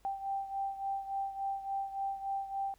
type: beating tone pair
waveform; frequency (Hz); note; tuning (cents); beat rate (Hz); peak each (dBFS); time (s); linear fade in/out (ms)
sine; 784 / 787.5; G5 / G5; 0 / +8; 3.5; -35 / -40; 0.05-2.74; 0
effects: added 48 Hz sine -64 dBFS peak until 2.78 s + pink hiss -69 dBFS RMS until 2.78 s